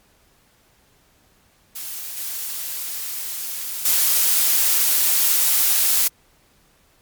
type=noise with level steps; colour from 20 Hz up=blue; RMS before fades=-31 / -28 / -17 dBFS; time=1.75-6.08 s; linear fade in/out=10 ms; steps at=2.17 / 3.85 s; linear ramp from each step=5 ms; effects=pink hiss -58 dBFS RMS until 7.01 s + MP3 96 kbps